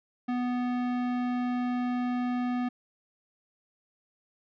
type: tone with tanh clipping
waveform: sine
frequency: 246.9 Hz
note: B3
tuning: in tune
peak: -29 dBFS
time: 0.28-2.69 s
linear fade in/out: 10 ms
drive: 18 dB
effects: none